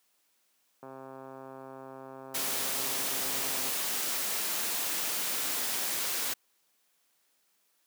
click train, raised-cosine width 1 ms, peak -31 dBFS, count 382, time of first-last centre 0.83-3.695 s, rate 133 Hz
white noise, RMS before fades -32 dBFS, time 2.34-6.34 s, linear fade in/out 10 ms
effects white hiss -72 dBFS RMS until 7.86 s + high-pass 200 Hz 12 dB/octave

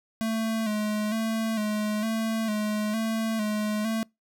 square tone with vibrato, 217.4 Hz, A3, 21 cents flat, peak -26 dBFS, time 0.21-4.03 s, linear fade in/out 0 ms, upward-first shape square, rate 1.1 Hz, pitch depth 45 cents each way, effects noise-tail reverb RT60 0.2 s tail -26 dB re dry

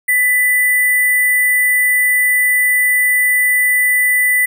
sine tone with sample-and-hold, 1990 Hz, B6, 13 cents sharp, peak -10 dBFS, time 0.08-4.46 s, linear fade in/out 10 ms, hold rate 11025 Hz, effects none

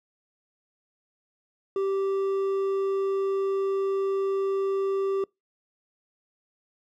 sine tone with hard clipping, 390 Hz, G4, 9 cents flat, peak -25 dBFS, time 1.76-5.24 s, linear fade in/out 2 ms, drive 5 dB, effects noise-tail reverb RT60 0.2 s tail -26 dB re dry

